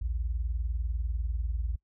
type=tone pair together; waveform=sine; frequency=55.89 / 76 Hz; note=A1 / D#2; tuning=+28 / -40 cents; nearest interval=perfect fourth; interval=532 cents; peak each=-29 / -35 dBFS; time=0.01-1.76 s; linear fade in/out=10 ms; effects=noise-tail reverb RT60 0.1 s tail -22 dB re dry